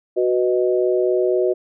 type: chord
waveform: sine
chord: B major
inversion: second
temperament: equal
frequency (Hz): 370 / 493.9 / 622.3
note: F#4 / B4 / D#5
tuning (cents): 0 / 0 / 0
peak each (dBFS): -17 / -22 / -22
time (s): 0.16-1.54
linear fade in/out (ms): 20
effects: none